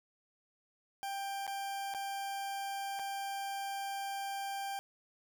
40% pulse tone with dropouts, 790 Hz, G5, 13 cents sharp, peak -36 dBFS, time 1.03-4.79 s, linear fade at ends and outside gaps 0 ms, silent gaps 1.467-1.477 / 1.939-1.947 / 2.991-2.995 s, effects none

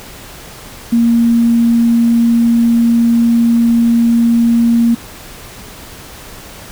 sine tone with quantisation, 233.2 Hz, A#3, 1 cent sharp, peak -7 dBFS, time 0.92-4.95 s, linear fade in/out 10 ms, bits 6, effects pink hiss -33 dBFS RMS until 6.71 s

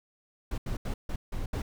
brown noise bursts at uneven times, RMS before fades -32 dBFS, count 6, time 0.51-0.58 / 0.66-0.77 / 0.85-0.94 / 1.09-1.16 / 1.32-1.46 / 1.53-1.62 s, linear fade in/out 5 ms, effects none

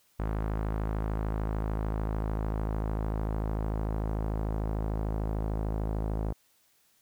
sawtooth tone with low-pass filter sweep, 53.4 Hz, G#1, 49 cents sharp, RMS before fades -31 dBFS, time 0.19-6.33 s, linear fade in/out 10 ms, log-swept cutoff 1300 to 770 Hz, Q 1.1, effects white hiss -67 dBFS RMS until 7.01 s

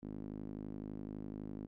sawtooth tone with band-pass filter, 51.91 Hz, G#1, in tune, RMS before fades -45 dBFS, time 0.02-1.67 s, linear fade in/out 20 ms, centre 260 Hz, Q 2.5, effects none

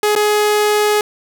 sawtooth tone with dropouts, 419.7 Hz, G#4, 18 cents sharp, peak -8 dBFS, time 0.03-1.01 s, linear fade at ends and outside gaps 2 ms, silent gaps 0.152-0.161 s, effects none

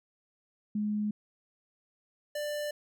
sine / square tone pair in turn, 210 / 591.7 Hz, G#3 / D5, +19 / +13 cents, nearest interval octave + tritone, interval 1794 cents, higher second, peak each -28 / -33 dBFS, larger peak first, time 0.75-1.11 / 2.35-2.71 s, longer neither, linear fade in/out 5 ms, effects none

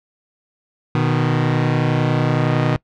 sawtooth tone pair together, 123.47 / 154.41 Hz, B2 / D#3, 0 / -13 cents, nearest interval major third, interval 387 cents, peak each -14 dBFS, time 0.95-2.76 s, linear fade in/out 0 ms, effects noise-tail reverb RT60 0.1 s tail -22 dB re dry + low-pass 3000 Hz 12 dB/octave

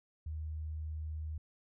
sine tone, 77.78 Hz, D#2, in tune, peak -37 dBFS, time 0.26-1.38 s, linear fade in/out 5 ms, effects none

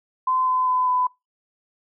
sine tone with pitch steps, 1027 / 1018.7 / 1010.5 / 1002.4 Hz, C6 / C6 / B5 / B5, -33 / -47 / +39 / +25 cents, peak -18 dBFS, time 0.27-1.07 s, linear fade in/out 5 ms, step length 200 ms, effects noise-tail reverb RT60 0.2 s tail -23 dB re dry

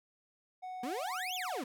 triangle tone with pitch glide, 740 to 733.6 Hz, F#5 to F#5, 0 to -15 cents, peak -38 dBFS, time 0.62-1.62 s, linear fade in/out 20 ms, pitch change -15 cents, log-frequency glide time 1.14-1.48 s
35% pulse exponential two-way sweep, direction up then down, 225.6 to 3583 to 225.6 Hz, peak -35 dBFS, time 0.83-1.64 s, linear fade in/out 5 ms, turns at 1.35 s
effects none

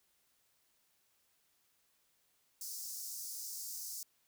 pink high-pass noise, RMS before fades -44 dBFS, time 2.61-4.03 s, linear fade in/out 2 ms, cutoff 5000 Hz, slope 48 dB/octave, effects white hiss -75 dBFS RMS until 4.27 s

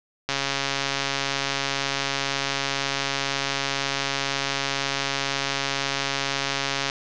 click train, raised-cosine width 0.2 ms, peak -7 dBFS, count 913, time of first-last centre 0.29-6.899 s, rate 138 Hz, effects resampled to 16000 Hz + 7-bit

